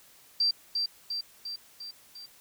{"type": "tone with echo", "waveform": "sine", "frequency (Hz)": 4699, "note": "D8", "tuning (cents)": 0, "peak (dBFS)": -22, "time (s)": [0.4, 0.51], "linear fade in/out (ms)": 5, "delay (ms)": 350, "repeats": 5, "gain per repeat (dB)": -4, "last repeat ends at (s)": 2.26, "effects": ["white hiss -57 dBFS RMS until 2.4 s"]}